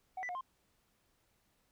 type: tone with pitch steps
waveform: sine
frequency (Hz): 749 / 1982 / 717 / 1052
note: F#5 / B6 / F5 / C6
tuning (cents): +21 / +6 / +45 / +9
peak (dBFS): -36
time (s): 0.17-0.41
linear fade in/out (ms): 5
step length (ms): 60
effects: tanh soft clip ceiling -36 dBFS + pink hiss -75 dBFS RMS until 1.71 s